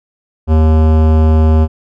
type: tone with hard clipping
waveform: sine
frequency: 78.7 Hz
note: D#2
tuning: 20 cents sharp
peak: -8 dBFS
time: 0.47-1.68 s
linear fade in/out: 50 ms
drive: 18 dB
effects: none